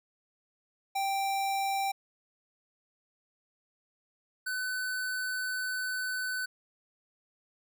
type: tone pair in turn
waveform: square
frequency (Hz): 784 / 1506.7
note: G5 / F#6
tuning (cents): 0 / +31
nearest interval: major seventh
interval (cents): 1131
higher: second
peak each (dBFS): -29 / -32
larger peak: first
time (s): 0.95-1.92 / 4.46-6.46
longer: second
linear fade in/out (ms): 10
effects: none